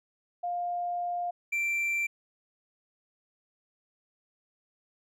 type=tone pair in turn; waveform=sine / triangle; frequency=704 / 2351 Hz; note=F5 / D7; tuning=+14 / +1 cents; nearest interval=octave + major sixth; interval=2087 cents; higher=second; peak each=-29 / -25 dBFS; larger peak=second; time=0.43-1.31 / 1.52-2.07 s; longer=first; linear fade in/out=10 ms; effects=none